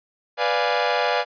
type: chord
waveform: sawtooth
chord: B diminished seventh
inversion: none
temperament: equal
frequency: 493.9 / 587.3 / 698.5 / 830.6 Hz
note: B4 / D5 / F5 / Ab5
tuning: 0 / 0 / 0 / 0 cents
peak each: -21 dBFS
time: 0.37-1.25 s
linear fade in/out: 50 ms
effects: resampled to 11025 Hz